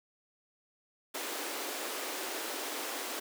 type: high-pass noise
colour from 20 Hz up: pink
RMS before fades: -38 dBFS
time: 1.14-3.2 s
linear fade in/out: 10 ms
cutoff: 280 Hz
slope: 48 dB/octave
effects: none